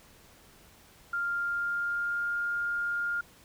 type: tone with pitch glide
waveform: sine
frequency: 1396.9 to 1409.9 Hz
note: F6 to F6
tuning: 0 to +16 cents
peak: -28 dBFS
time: 1.13-3.21 s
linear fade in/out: 5 ms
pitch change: +16 cents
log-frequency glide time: 1.23-2.37 s
effects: pink hiss -57 dBFS RMS until 3.44 s